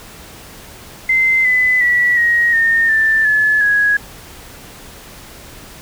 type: tone with pitch steps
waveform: sine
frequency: 2072 / 2008 / 1946.7 / 1886.9 / 1829 / 1772.8 / 1718.4 / 1665.6 Hz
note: C7 / B6 / B6 / A#6 / A#6 / A6 / A6 / G#6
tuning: -17 / +28 / -25 / +21 / -33 / +13 / -41 / +5 cents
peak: -10 dBFS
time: 1.09-3.97 s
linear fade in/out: 5 ms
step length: 360 ms
effects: pink hiss -37 dBFS RMS until 5.81 s